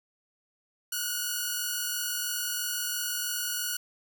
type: tone pair together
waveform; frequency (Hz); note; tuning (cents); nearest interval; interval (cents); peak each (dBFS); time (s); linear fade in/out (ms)
5% pulse; 1437 / 1480; F6 / F#6; +49 / 0; minor second; 51; -21; 0.92-3.77; 5
effects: none